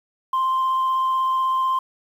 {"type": "tone with vibrato", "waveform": "sine", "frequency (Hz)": 1046.5, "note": "C6", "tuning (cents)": 0, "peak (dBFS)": -16, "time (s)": [0.33, 1.79], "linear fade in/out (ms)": 5, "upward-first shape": "triangle", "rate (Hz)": 16, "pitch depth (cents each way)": 8, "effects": ["tanh soft clip ceiling -16 dBFS", "8-bit"]}